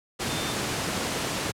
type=tone in noise; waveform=sine; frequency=3582 Hz; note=A7; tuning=30 cents sharp; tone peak=-36 dBFS; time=0.29-0.54 s; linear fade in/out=20 ms; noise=pink; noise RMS=-28 dBFS; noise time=0.19-1.52 s; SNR=-11 dB; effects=high-pass 100 Hz 12 dB/octave + low-pass 10000 Hz 12 dB/octave